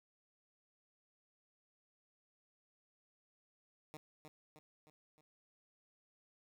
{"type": "tone with echo", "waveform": "10% pulse", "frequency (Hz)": 153.5, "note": "D#3", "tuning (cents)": -23, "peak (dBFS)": -40, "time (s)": [3.94, 3.97], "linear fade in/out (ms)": 0, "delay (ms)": 310, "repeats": 4, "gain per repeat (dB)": -5, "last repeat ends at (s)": 5.21, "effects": []}